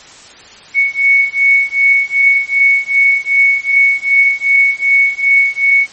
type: beating tone pair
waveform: sine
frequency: 2217 / 2219.6 Hz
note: C#7 / C#7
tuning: 0 / +2 cents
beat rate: 2.6 Hz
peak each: -11 dBFS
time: 0.74-5.87 s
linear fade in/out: 50 ms
effects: white hiss -37 dBFS RMS until 5.92 s + MP3 32 kbps